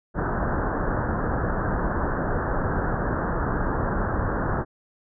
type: low-pass noise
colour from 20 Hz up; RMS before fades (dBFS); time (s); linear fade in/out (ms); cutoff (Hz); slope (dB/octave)
pink; -25; 0.14-4.65; 50; 1700; 96
effects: none